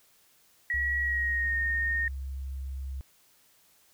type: tone with pitch glide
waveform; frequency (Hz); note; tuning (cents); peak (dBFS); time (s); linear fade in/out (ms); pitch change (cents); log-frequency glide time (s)
sine; 1919 to 1843; A#6 to A#6; +50 to -20; -26; 0.7-2.08; 2; -70; 0.99-1.57
type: tone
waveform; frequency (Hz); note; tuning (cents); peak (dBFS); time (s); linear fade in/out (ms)
sine; 67; C2; +42; -33; 0.74-3.01; 0
effects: white hiss -63 dBFS RMS until 3.93 s